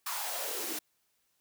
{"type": "noise with high-pass filter sweep", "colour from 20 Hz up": "white", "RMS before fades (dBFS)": -36, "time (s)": [0.06, 0.79], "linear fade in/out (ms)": 5, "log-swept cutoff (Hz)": [1100, 270], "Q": 4.2, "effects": ["white hiss -75 dBFS RMS until 1.4 s"]}